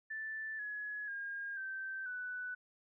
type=tone with pitch steps; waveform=sine; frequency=1760 / 1688.3 / 1619.5 / 1553.6 / 1490.3 Hz; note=A6 / G#6 / G#6 / G6 / F#6; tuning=0 / +28 / -44 / -16 / +12 cents; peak=-39 dBFS; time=0.1-2.55 s; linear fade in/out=10 ms; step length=490 ms; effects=none